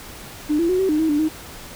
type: tone with pitch steps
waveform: triangle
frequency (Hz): 299.8 / 337.2 / 367.8 / 381.5 / 304.5 / 319.3 / 294.5 / 312.9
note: D4 / E4 / F#4 / G4 / D#4 / D#4 / D4 / D#4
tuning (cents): +36 / +39 / -10 / -47 / -37 / +45 / +5 / +10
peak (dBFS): -12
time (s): 0.49-1.29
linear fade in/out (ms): 20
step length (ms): 100
effects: tanh soft clip ceiling -14 dBFS + pink hiss -38 dBFS RMS until 1.75 s